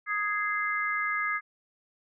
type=chord; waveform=sine; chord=Ab major; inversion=second; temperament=just; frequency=1245.9 / 1661.2 / 2077 Hz; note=Eb6 / Ab6 / C7; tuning=+2 / 0 / -13 cents; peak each=-31 dBFS; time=0.06-1.41 s; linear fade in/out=50 ms; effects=none